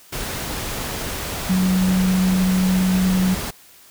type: tone in noise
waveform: sine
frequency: 185.7 Hz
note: F#3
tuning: 7 cents sharp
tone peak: -15 dBFS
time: 1.49-3.35 s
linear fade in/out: 10 ms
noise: pink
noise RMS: -27 dBFS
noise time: 0.12-3.51 s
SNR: +9 dB
effects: white hiss -48 dBFS RMS until 3.9 s